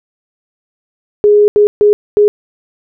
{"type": "tone bursts at uneven times", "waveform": "sine", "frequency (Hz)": 415.3, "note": "G#4", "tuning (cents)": 0, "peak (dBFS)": -4, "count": 4, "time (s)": [[1.24, 1.48], [1.56, 1.67], [1.81, 1.93], [2.17, 2.28]], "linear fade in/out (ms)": 0, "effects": []}